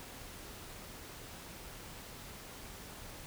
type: silence
effects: pink hiss -49 dBFS RMS until 3.26 s